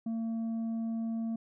sine tone with tanh clipping, 226.7 Hz, A#3, 48 cents flat, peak -32 dBFS, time 0.06-1.36 s, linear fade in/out 5 ms, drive 4 dB, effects none

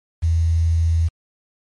sine tone with quantisation, 82.41 Hz, E2, in tune, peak -14 dBFS, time 0.22-1.09 s, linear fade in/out 20 ms, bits 7, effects MP3 48 kbps

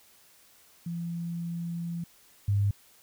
sine tone pair in turn, 170 / 100.9 Hz, F3 / G#2, -46 / -49 cents, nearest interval major sixth, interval 903 cents, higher first, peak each -31 / -22 dBFS, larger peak second, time 0.86-2.04 / 2.48-2.71 s, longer first, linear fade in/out 5 ms, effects white hiss -59 dBFS RMS until 3.02 s

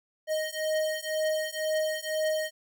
square beating tone pair, 622.3 / 624.3 Hz, D#5 / D#5, 0 / +6 cents, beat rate 2 Hz, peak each -31 dBFS, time 0.27-2.51 s, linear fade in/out 50 ms, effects none

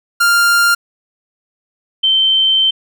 45% pulse / sine tone pair in turn, 1396.9 / 3106 Hz, F6 / G7, 0 / -17 cents, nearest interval octave + major second, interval 1383 cents, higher second, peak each -9 dBFS, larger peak neither, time 0.2-0.75 / 2.03-2.71 s, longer second, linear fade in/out 10 ms, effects none

